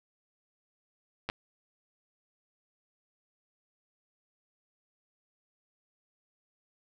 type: clicks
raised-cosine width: 0.3 ms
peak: -17 dBFS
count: 2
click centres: 1.29 / 1.299 s
effects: none